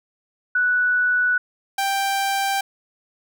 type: tone pair in turn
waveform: sine / sawtooth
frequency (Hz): 1479 / 786.2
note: F#6 / G5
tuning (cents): -1 / +5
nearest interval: major seventh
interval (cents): 1094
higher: first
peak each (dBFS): -16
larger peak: neither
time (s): 0.55-1.38 / 1.78-2.61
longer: neither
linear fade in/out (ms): 5
effects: none